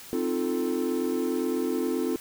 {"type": "chord", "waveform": "triangle", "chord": "F dominant seventh", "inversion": "second", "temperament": "equal", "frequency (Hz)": [261.6, 311.1, 349.2, 440], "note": ["C4", "Eb4", "F4", "A4"], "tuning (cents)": [0, 0, 0, 0], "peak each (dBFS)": [-27, -30, -27, -29], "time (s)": [0.13, 2.16], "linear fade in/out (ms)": 0, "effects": ["tanh soft clip ceiling -15 dBFS", "white hiss -45 dBFS RMS until 2.2 s"]}